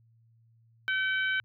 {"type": "harmonic tone", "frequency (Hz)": 765, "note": "G5", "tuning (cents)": -42, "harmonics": [2, 3, 4, 5], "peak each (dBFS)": [-27, -35, -36, -45], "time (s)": [0.88, 1.4], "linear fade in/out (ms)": 0, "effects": ["added 114 Hz sine -60 dBFS peak until 1.44 s"]}